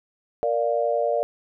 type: chord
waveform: sine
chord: Bb major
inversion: none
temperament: equal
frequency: 466.2 / 587.3 / 698.5 Hz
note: Bb4 / D5 / F5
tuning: 0 / 0 / 0 cents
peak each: -25 / -23 / -26 dBFS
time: 0.43-1.23 s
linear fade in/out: 0 ms
effects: none